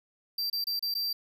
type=tone with dropouts; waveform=square; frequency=4699 Hz; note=D8; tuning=in tune; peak=-29 dBFS; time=0.38-1.13 s; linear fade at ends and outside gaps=5 ms; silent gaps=0.5-0.528 / 0.642-0.669 / 0.794-0.825 / 0.941-0.95 s; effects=none